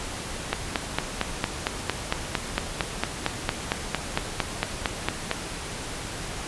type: click train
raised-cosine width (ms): 0.3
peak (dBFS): -6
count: 22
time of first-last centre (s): 0.53-5.314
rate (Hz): 4.39
effects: pink hiss -34 dBFS RMS until 6.47 s + resampled to 24000 Hz